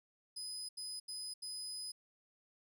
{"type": "tone bursts at uneven times", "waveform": "30% pulse", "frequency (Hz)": 5010, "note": "D#8", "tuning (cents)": 11, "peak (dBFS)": -38, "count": 4, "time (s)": [[0.36, 0.69], [0.77, 1], [1.08, 1.34], [1.42, 1.92]], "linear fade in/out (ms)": 10, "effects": []}